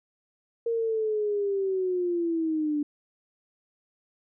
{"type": "linear sweep", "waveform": "sine", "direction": "down", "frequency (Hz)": [466.2, 291.2], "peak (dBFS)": -24, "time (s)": [0.66, 2.83], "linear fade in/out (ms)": 5, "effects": []}